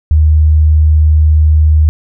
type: tone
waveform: sine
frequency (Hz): 77.1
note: D#2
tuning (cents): -15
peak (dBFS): -4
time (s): 0.11-1.89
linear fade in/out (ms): 0
effects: none